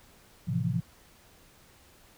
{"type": "chord", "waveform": "sine", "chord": "F major seventh", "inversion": "first", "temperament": "equal", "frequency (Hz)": [110, 130.81, 164.81, 174.61], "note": ["A2", "C3", "E3", "F3"], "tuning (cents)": [0, 0, 0, 0], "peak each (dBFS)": [-32, -31, -32, -32], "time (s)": [0.47, 0.81], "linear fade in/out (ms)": 20, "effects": ["pink hiss -58 dBFS RMS until 2.17 s"]}